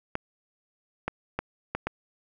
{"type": "clicks", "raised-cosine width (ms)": 0.5, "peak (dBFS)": -13, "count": 5, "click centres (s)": [0.154, 1.08, 1.39, 1.75, 1.87], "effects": []}